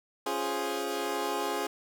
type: chord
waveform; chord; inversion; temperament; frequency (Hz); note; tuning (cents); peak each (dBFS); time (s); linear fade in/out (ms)
20% pulse; Db major seventh; none; equal; 277.2 / 349.2 / 415.3 / 523.3; Db4 / F4 / Ab4 / C5; 0 / 0 / 0 / 0; -33 / -31 / -28 / -34; 0.26-1.67; 5
effects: none